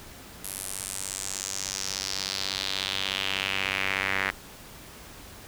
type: tone with band-pass filter sweep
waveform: sawtooth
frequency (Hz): 96.5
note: G2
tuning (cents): -27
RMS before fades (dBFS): -31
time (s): 0.44-4.31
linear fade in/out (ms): 0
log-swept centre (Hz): 11000 to 1900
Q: 2.8
effects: pink hiss -46 dBFS RMS until 5.47 s